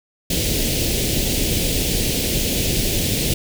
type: band-stop noise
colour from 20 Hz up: pink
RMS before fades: -20 dBFS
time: 0.3-3.34 s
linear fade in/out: 5 ms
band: 540 to 2500 Hz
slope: 24 dB/octave
effects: none

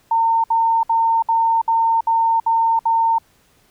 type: tone bursts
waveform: sine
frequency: 910 Hz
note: A#5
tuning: 42 cents flat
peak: -13 dBFS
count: 8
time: 0.11-3.184 s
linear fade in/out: 5 ms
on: 330 ms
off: 62 ms
effects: pink hiss -57 dBFS RMS until 3.7 s

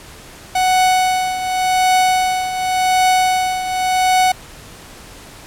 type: tone with tremolo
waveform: 45% pulse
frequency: 742 Hz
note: F#5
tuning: 5 cents sharp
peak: -10 dBFS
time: 0.55-4.32 s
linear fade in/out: 5 ms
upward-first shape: triangle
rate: 0.89 Hz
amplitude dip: 70%
effects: pink hiss -38 dBFS RMS until 5.46 s + low-pass 12000 Hz 12 dB/octave

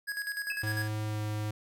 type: tone with tremolo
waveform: square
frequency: 1661.2 Hz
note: G#6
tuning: in tune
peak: -32 dBFS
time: 0.07-0.88 s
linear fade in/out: 20 ms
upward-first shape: square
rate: 10 Hz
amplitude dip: 60%
type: tone with exponential decay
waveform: sine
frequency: 2600 Hz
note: E7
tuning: 24 cents flat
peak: -32 dBFS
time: 0.5-0.79 s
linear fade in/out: 2 ms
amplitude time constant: 61 ms
type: tone with pitch glide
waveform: square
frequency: 107.2 to 106.28 Hz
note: A2 to G#2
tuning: -45 to +40 cents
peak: -32 dBFS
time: 0.63-1.51 s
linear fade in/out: 5 ms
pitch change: -15 cents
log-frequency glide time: 1.05-1.21 s
effects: none

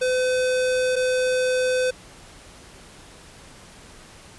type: tone pair in turn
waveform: square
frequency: 508 / 508 Hz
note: B4 / B4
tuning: +49 / +49 cents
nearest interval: unison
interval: 0 cents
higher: neither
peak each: -20 dBFS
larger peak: neither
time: 0.01-0.96 / 0.96-1.91 s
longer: neither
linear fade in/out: 10 ms
effects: pink hiss -46 dBFS RMS until 4.38 s + resampled to 24000 Hz

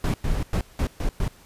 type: noise bursts at uneven times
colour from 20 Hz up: brown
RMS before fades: -23 dBFS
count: 6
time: 0.04-0.14 / 0.24-0.43 / 0.53-0.61 / 0.79-0.87 / 1-1.09 / 1.2-1.28 s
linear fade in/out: 2 ms
effects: pink hiss -52 dBFS RMS until 1.45 s + resampled to 32000 Hz

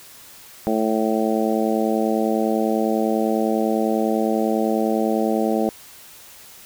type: harmonic tone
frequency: 110 Hz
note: A2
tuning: in tune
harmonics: 2 / 3 / 4 / 5 / 6 / 7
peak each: -22 / -24 / -25 / -26 / -27 / -27 dBFS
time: 0.67-5.69 s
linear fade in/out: 0 ms
effects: white hiss -44 dBFS RMS until 6.65 s

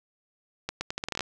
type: accelerating click train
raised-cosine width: 0.2 ms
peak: -13 dBFS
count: 11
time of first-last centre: 0.69-1.207 s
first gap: 120 ms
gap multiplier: 0.79
effects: none

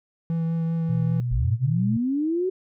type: tone with vibrato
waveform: triangle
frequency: 164.81 Hz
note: E3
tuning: in tune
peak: -20 dBFS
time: 0.3-1.2 s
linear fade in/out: 0 ms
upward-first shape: triangle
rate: 5.1 Hz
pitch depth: 14 cents each way
type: tone with pitch glide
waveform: sine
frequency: 122.5 to 120.74 Hz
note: B2 to B2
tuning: -14 to -39 cents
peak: -23 dBFS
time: 0.89-1.97 s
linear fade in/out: 5 ms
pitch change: -25 cents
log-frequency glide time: 1.24-1.35 s
type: linear sweep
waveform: sine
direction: up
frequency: 41.2 to 381.3 Hz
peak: -21 dBFS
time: 1.31-2.5 s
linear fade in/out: 10 ms
effects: none

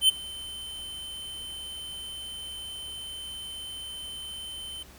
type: tone with ADSR envelope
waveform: square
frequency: 3075 Hz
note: G7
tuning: 34 cents flat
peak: -15 dBFS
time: 0.01-4.83 s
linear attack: 77 ms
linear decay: 15 ms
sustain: -22 dB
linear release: 5 ms
effects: added 65 Hz sine -52 dBFS peak until 4.98 s + pink hiss -52 dBFS RMS until 4.98 s

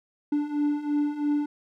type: beating tone pair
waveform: triangle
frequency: 291.4 / 294.4 Hz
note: D4 / D4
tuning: -13 / +4 cents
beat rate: 3 Hz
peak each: -27 / -23 dBFS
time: 0.32-1.46 s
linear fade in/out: 5 ms
effects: none

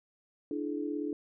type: tone cluster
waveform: sine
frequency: 296.3 / 333.6 / 425.8 Hz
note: D4 / E4 / G#4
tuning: +15 / +21 / +43 cents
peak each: -34 / -38 / -38 dBFS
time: 0.51-1.13 s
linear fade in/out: 2 ms
effects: none

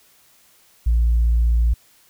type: tone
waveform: sine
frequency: 57.7 Hz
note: A#1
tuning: 17 cents flat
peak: -12 dBFS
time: 0.86-1.74 s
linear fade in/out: 10 ms
effects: tanh soft clip ceiling -11 dBFS + white hiss -55 dBFS RMS until 2.09 s

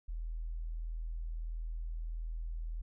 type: tone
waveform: sine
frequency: 40.77 Hz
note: E1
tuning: 18 cents flat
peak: -36 dBFS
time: 0.08-2.82 s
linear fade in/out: 10 ms
effects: none

